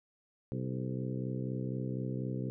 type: harmonic tone with a mistuned harmonic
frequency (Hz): 64.1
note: C2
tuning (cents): -35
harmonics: 2 / 3 / 4 / 5 / 6 / 7 / 8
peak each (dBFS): -36 / -40 / -42 / -44 / -46 / -47 / -48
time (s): 0.52-2.5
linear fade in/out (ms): 0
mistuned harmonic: 7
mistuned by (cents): -43
effects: none